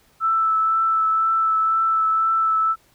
sine tone with vibrato, 1318.5 Hz, E6, in tune, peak -16 dBFS, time 0.2-2.76 s, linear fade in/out 50 ms, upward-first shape triangle, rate 2 Hz, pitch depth 15 cents each way, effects pink hiss -58 dBFS RMS until 2.94 s

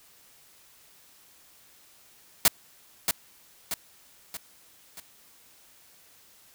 white noise with echo, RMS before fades -18 dBFS, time 2.45-2.48 s, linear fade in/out 2 ms, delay 630 ms, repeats 4, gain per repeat -6 dB, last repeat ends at 5 s, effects white hiss -57 dBFS RMS until 6.54 s

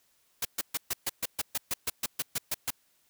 white noise bursts, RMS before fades -30 dBFS, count 15, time 0.42-2.705 s, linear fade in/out 5 ms, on 31 ms, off 130 ms, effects white hiss -69 dBFS RMS until 3.09 s

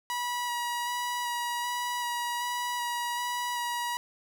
sawtooth tone with vibrato, 967 Hz, B5, 37 cents flat, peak -26 dBFS, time 0.1-3.97 s, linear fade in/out 0 ms, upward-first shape square, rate 1.3 Hz, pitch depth 11 cents each way, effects none

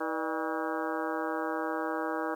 harmonic tone with a mistuned harmonic, 160.5 Hz, E3, 46 cents flat, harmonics 2 / 3 / 4 / 5 / 6 / 7 / 8 / 9 / 10, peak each -35 / -37 / -38 / -39 / -40 / -40 / -41 / -42 / -42 dBFS, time 0-2.35 s, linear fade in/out 10 ms, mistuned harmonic 4, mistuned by -98 cents, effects 10-bit

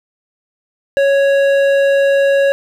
sine tone with hard clipping, 554.4 Hz, C#5, in tune, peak -11 dBFS, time 0.97-2.52 s, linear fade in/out 0 ms, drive 10 dB, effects none

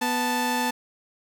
sawtooth tone pair together, 246.8 / 880 Hz, B3 / A5, -1 / 0 cents, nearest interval octave + minor seventh, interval 2201 cents, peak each -23 / -21 dBFS, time 0.01-0.71 s, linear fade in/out 10 ms, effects none

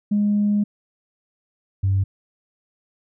sine tone pair in turn, 206.5 / 96.92 Hz, G#3 / G2, -10 / -19 cents, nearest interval octave + minor second, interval 1309 cents, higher first, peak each -15 dBFS, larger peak neither, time 0.11-0.64 / 1.83-2.04 s, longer first, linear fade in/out 10 ms, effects tanh soft clip ceiling -12 dBFS

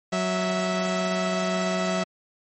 sawtooth tone pair together, 185 / 654.7 Hz, F#3 / E5, 0 / -12 cents, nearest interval octave + minor seventh, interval 2188 cents, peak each -22 dBFS, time 0.12-2.04 s, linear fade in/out 10 ms, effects MP3 32 kbps

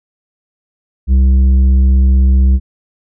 sine tone with tanh clipping, 65.41 Hz, C2, in tune, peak -7 dBFS, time 1.07-2.6 s, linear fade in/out 50 ms, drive 7 dB, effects none

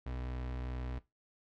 35% pulse tone, 62.5 Hz, B1, 21 cents sharp, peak -36 dBFS, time 0.06-0.99 s, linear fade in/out 5 ms, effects noise-tail reverb RT60 0.2 s tail -17 dB re dry + low-pass 3000 Hz 12 dB/octave

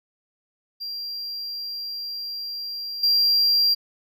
triangle tone with level steps, 4751 Hz, D8, 19 cents sharp, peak -28 / -15 dBFS, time 0.8-3.75 s, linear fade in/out 20 ms, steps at 3.03 s, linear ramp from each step 5 ms, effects none

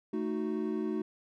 triangle chord, D# diminished, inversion second, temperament equal, 220 / 311.1 / 370 Hz, A3 / D#4 / F#4, 0 / 0 / 0 cents, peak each -33 dBFS, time 0.13-1.02 s, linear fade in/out 5 ms, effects none

